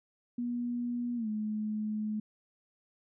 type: tone with pitch glide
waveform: sine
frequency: 241.3 to 213.7 Hz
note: B3 to G#3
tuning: -40 to +50 cents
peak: -31 dBFS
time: 0.38-2.2 s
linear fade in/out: 5 ms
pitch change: -210 cents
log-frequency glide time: 1.16-1.28 s
effects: none